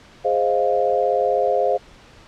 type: chord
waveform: sine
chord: F minor seventh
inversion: first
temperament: equal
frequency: 415.3 / 523.3 / 622.3 / 698.5 Hz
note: Ab4 / C5 / Eb5 / F5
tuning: 0 / 0 / 0 / 0 cents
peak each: -23 / -20 / -24 / -21 dBFS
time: 0.24-1.78 s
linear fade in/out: 20 ms
effects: pink hiss -47 dBFS RMS until 2.27 s + low-pass 5000 Hz 12 dB/octave